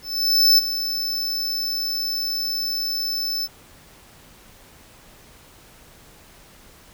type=tone with ADSR envelope; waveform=square; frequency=5274 Hz; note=E8; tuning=in tune; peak=-11 dBFS; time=0.02-3.48 s; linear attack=560 ms; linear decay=19 ms; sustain=-12 dB; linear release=37 ms; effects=pink hiss -49 dBFS RMS until 6.93 s